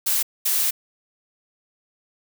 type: noise bursts at uneven times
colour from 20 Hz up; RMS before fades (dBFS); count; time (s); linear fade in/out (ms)
blue; -21; 2; 0.06-0.23 / 0.45-0.71; 10
effects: none